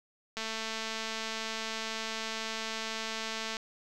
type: click train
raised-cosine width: 0.2 ms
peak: -19 dBFS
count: 711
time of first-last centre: 0.37-3.568 s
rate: 222 Hz
effects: none